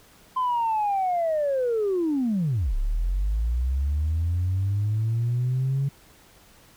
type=linear two-way sweep; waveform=sine; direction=down then up; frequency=1035 to 32.7 to 139.9 Hz; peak=-20 dBFS; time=0.36-5.89 s; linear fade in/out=10 ms; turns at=2.75 s; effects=tanh soft clip ceiling -18 dBFS + pink hiss -54 dBFS RMS until 6.76 s